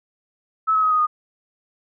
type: tone with pitch steps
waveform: sine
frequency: 1300 / 1282.1 / 1264.5 / 1247 / 1229.9 Hz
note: E6 / E6 / D#6 / D#6 / D#6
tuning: -24 / -48 / +28 / +3 / -20 cents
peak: -15 dBFS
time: 0.67-1.07 s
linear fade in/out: 20 ms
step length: 80 ms
effects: none